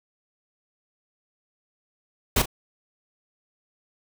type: noise with echo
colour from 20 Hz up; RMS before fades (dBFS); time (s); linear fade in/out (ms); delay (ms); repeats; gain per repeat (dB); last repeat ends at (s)
pink; -20; 2.36-2.42; 5; 38; 1; -12; 2.458
effects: none